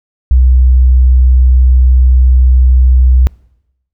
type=tone; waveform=sine; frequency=63.3 Hz; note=B1; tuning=43 cents sharp; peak=-3 dBFS; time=0.31-3.27 s; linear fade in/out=0 ms; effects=noise-tail reverb RT60 0.9 s tail -25 dB re dry